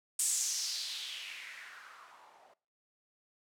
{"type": "noise with low-pass filter sweep", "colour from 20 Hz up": "violet", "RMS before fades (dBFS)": -39, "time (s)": [0.19, 2.54], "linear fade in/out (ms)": 5, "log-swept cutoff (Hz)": [8700, 660], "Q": 3.3, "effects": ["noise-tail reverb RT60 0.4 s tail -21 dB re dry"]}